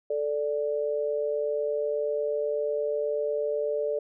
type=tone pair together; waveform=sine; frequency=439.1 / 587.3 Hz; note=A4 / D5; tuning=-4 / 0 cents; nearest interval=perfect fourth; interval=504 cents; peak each=-28 dBFS; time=0.1-3.99 s; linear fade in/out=5 ms; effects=none